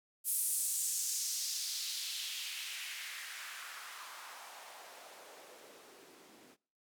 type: noise with band-pass filter sweep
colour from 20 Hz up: blue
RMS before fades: -41 dBFS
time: 0.24-6.57 s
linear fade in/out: 50 ms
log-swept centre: 11000 to 250 Hz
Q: 1.9
effects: noise-tail reverb RT60 0.6 s tail -25 dB re dry